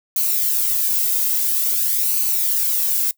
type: noise with flanger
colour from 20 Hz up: violet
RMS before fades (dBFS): -19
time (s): 0.16-3.11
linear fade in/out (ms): 2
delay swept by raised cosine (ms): 0.56 to 1.76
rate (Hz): 0.49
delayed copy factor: -0.55
effects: noise-tail reverb RT60 0.1 s tail -21 dB re dry

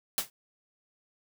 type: noise with exponential decay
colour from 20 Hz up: white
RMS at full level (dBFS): -24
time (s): 0.18-0.3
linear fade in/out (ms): 1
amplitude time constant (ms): 25
effects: none

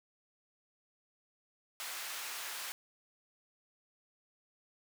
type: high-pass noise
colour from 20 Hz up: pink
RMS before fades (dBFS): -42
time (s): 1.8-2.72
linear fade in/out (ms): 0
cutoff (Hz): 1200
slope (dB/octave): 12
effects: none

